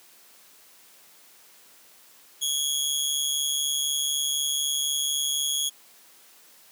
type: tone with amplitude modulation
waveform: 20% pulse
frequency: 3322 Hz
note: G#7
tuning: in tune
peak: -16 dBFS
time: 2.41-5.7 s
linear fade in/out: 20 ms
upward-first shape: sine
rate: 144 Hz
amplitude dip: 65%
effects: white hiss -54 dBFS RMS until 6.71 s + high-pass 200 Hz 12 dB/octave